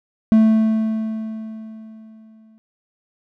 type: tone with exponential decay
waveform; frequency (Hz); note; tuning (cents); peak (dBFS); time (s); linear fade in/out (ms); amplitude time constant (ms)
triangle; 220; A3; 0; -6; 0.32-2.58; 0; 490
effects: none